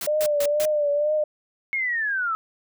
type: noise bursts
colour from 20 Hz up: white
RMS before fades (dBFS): -30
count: 4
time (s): 0.01-0.654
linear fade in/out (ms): 2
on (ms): 56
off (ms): 140
type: tone with vibrato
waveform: sine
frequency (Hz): 594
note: D5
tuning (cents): +20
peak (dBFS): -19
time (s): 0.07-1.24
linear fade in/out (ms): 5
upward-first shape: triangle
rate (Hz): 2.1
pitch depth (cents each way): 66
type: linear sweep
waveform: sine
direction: down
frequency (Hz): 2190 to 1279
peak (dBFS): -22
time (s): 1.73-2.35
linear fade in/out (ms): 0
effects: none

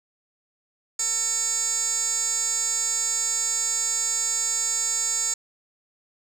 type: tone with band-pass filter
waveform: 15% pulse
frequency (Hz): 450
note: A4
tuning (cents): +39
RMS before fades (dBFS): -25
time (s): 0.99-5.34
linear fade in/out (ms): 5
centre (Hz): 7100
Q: 9.4
effects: none

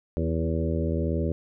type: harmonic tone with a mistuned harmonic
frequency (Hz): 81.2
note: E2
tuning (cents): -26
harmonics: 1 / 2 / 3 / 4 / 5 / 6 / 7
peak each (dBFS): -27 / -30 / -32 / -33 / -34 / -35 / -35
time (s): 0.17-1.32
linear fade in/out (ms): 0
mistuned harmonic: 4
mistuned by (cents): +28
effects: none

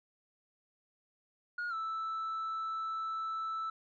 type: tone with pitch glide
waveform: sine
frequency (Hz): 1437 to 1317.7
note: F6 to E6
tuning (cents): +49 to -1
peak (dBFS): -32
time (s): 1.58-3.7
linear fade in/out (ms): 5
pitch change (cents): -150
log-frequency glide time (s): 1.69-1.74
effects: tanh soft clip ceiling -33 dBFS

